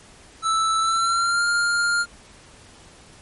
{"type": "tone with pitch glide", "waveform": "square", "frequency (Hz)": [1318, 1404.5], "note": ["E6", "F6"], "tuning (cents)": [-1, 9], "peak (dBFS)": -19, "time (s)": [0.42, 2.06], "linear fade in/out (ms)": 50, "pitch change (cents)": 110, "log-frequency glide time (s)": [0.79, 1.45], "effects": ["pink hiss -48 dBFS RMS until 3.21 s", "MP3 48 kbps"]}